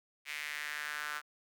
sawtooth tone with high-pass filter sweep, 148.9 Hz, D3, 24 cents sharp, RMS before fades -40 dBFS, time 0.25-1.22 s, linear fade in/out 50 ms, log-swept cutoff 2200 to 1400 Hz, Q 3.6, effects none

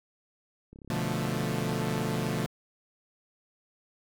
click train, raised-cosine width 3 ms, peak -35 dBFS, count 60, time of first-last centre 0.73-2.46 s, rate 34.1 Hz
sawtooth chord, B half-diminished seventh, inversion none, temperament equal, 123.47 / 146.83 / 174.61 / 220 Hz, B2 / D3 / F3 / A3, 0 / 0 / 0 / 0 cents, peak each -30 dBFS, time 0.9-2.46 s, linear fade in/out 0 ms
effects none

